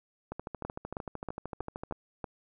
two click trains, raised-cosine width 1 ms, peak -21 / -23 dBFS, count 6 / 22, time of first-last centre 0.65-2.242 / 0.32-1.911 s, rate 3.14 / 13.2 Hz, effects none

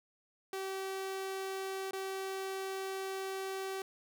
sawtooth tone with dropouts, 384.4 Hz, G4, 34 cents flat, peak -33 dBFS, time 0.53-3.82 s, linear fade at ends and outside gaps 2 ms, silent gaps 1.91-1.932 s, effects none

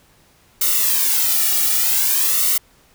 blue noise with flanger, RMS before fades -17 dBFS, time 0.61-2.58 s, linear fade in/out 5 ms, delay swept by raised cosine 1.2 to 1.95 ms, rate 0.52 Hz, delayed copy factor -0.95, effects pink hiss -54 dBFS RMS until 2.94 s

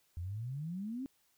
sine exponential sweep, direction up, 81.9 to 277.2 Hz, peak -37 dBFS, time 0.17-1.06 s, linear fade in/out 0 ms, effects white hiss -73 dBFS RMS until 1.37 s

